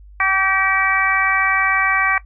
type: harmonic tone with a mistuned harmonic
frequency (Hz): 383.9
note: G4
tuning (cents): -36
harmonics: 2 / 3 / 4 / 5 / 6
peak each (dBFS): -24 / -19 / -22 / -20 / -20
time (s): 0.2-2.18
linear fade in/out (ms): 2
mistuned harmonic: 4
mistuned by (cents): +21
effects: noise-tail reverb RT60 0.1 s tail -18 dB re dry + added 50 Hz sine -39 dBFS peak until 2.25 s